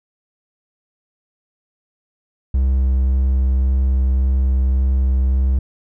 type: tone with vibrato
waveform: triangle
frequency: 65.4 Hz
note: C2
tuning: in tune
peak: -11 dBFS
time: 2.54-5.59 s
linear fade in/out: 5 ms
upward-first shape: sine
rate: 1.8 Hz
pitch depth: 10 cents each way
effects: none